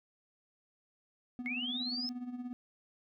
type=tone with tremolo; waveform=triangle; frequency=246.9 Hz; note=B3; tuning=in tune; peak=-34 dBFS; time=1.39-2.53 s; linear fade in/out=0 ms; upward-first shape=sine; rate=17 Hz; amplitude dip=65%
type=linear sweep; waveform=sine; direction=up; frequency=2125 to 5274 Hz; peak=-35 dBFS; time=1.46-2.09 s; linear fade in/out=0 ms
effects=none